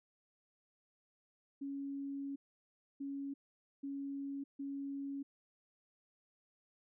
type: tone bursts at uneven times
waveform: sine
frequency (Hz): 277.9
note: C#4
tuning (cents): +4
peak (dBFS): -39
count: 4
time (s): 1.61-2.36 / 3-3.34 / 3.83-4.44 / 4.59-5.23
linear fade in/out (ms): 10
effects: none